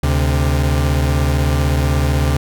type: tone pair together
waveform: 40% pulse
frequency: 73.42 / 130.82 Hz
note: D2 / C3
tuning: 0 / 0 cents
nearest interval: minor seventh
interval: 1000 cents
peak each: -14 / -17 dBFS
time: 0.03-2.37 s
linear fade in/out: 5 ms
effects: none